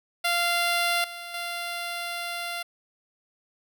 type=tone with level steps; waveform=10% pulse; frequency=693 Hz; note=F5; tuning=14 cents flat; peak=-14 / -28 / -22 dBFS; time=0.24-2.63 s; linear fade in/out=10 ms; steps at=1.04 / 1.34 s; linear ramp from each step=2 ms; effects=none